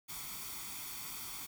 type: noise with comb filter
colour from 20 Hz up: white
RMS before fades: -44 dBFS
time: 0.08-1.47 s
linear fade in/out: 20 ms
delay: 0.88 ms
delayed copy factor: +0.7
effects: none